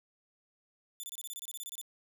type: tone bursts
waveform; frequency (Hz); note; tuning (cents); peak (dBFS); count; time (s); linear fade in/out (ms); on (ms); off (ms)
10% pulse; 3520; A7; 0; -32; 14; 1-1.814; 0; 34; 26
effects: none